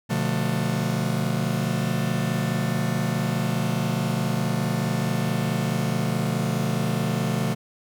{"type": "chord", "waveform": "45% pulse", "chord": "B half-diminished seventh", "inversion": "none", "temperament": "just", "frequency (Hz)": [123.47, 148.16, 177.8, 222.2], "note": ["B2", "D3", "F3", "A3"], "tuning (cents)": [0, 16, 31, 17], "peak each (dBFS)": -28, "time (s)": [0.09, 7.55], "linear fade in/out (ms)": 20, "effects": []}